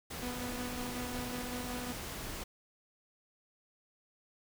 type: noise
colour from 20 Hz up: pink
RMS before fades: -42 dBFS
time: 0.1-2.44 s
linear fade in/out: 10 ms
type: tone with tremolo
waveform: sawtooth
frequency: 246.7 Hz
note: B3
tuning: 2 cents flat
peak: -34 dBFS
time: 0.22-1.93 s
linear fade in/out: 10 ms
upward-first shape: square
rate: 5.4 Hz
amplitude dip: 30%
effects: none